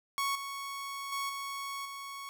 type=tone with level steps; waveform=sawtooth; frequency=1108.7 Hz; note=C#6; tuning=in tune; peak=-26 / -34 / -29 / -33 / -37 dBFS; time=0.18-2.29 s; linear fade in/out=0 ms; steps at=0.35 / 1.12 / 1.29 / 1.85 s; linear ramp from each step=5 ms; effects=none